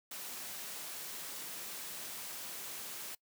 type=noise; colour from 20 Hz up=white; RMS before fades=-44 dBFS; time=0.11-3.15 s; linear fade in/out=5 ms; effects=noise-tail reverb RT60 0.1 s tail -23 dB re dry + high-pass 150 Hz 12 dB/octave